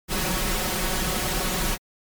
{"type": "noise with comb filter", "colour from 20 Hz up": "pink", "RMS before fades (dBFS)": -25, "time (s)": [0.08, 1.78], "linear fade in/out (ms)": 50, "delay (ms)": 5.4, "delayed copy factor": 0.8, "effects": ["MP3 96 kbps"]}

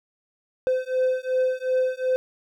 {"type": "beating tone pair", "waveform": "triangle", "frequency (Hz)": [512, 514.7], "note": ["C5", "C5"], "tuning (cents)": [-38, -29], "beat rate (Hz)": 2.7, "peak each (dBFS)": -22, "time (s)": [0.67, 2.16], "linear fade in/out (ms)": 0, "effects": []}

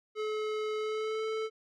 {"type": "tone with pitch glide", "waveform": "square", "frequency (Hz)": [429.6, 439.1], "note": ["A4", "A4"], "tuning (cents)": [-41, -4], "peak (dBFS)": -32, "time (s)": [0.15, 1.5], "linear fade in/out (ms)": 50, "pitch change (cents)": 37, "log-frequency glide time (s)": [0.77, 1.24], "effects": ["low-pass 4000 Hz 12 dB/octave"]}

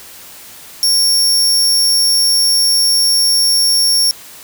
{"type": "tone", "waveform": "sawtooth", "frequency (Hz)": 5500, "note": "F8", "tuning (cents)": -27, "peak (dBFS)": -7, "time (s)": [0.83, 4.11], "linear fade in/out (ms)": 0, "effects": ["white hiss -36 dBFS RMS until 4.43 s"]}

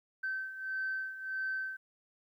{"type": "beating tone pair", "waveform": "sine", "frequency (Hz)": [1542, 1543.6], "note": ["G6", "G6"], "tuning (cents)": [-29, -27], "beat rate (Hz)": 1.6, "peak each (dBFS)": [-40, -35], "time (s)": [0.23, 1.77], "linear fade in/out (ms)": 10, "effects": ["tanh soft clip ceiling -28 dBFS", "12-bit"]}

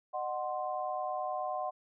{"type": "chord", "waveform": "sine", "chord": "C diminished", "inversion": "first", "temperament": "equal with one note detuned", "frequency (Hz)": [610.5, 740, 1046.5], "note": ["Eb5", "Gb5", "C6"], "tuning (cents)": [-33, 0, 0], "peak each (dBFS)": [-38, -35, -39], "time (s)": [0.13, 1.71], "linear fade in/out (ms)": 20, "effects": []}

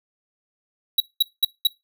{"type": "tone bursts", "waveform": "square", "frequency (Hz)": 3877, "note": "B7", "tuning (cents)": -33, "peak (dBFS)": -14, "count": 4, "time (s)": [0.98, 1.672], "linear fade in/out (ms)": 5, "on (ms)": 23, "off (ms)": 200, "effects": ["noise-tail reverb RT60 0.2 s tail -20 dB re dry"]}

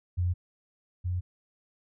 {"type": "tone pair in turn", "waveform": "sine", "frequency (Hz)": [88.9, 89.73], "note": ["F2", "F2"], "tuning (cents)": [31, 47], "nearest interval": "unison", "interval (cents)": 16, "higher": "second", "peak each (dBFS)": [-24, -27], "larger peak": "first", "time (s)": [[0.17, 0.34], [1.04, 1.21]], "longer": "neither", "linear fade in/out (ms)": 20, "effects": []}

